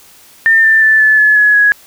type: tone with pitch steps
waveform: sine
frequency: 1803 / 1780.2 / 1757.8 / 1735.6 / 1713.6 / 1692 / 1670.6 Hz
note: A6 / A6 / A6 / A6 / A6 / G#6 / G#6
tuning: +42 / +20 / -2 / -24 / -46 / +32 / +10 cents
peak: -5 dBFS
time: 0.46-1.72 s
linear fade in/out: 0 ms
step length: 180 ms
effects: white hiss -42 dBFS RMS until 1.86 s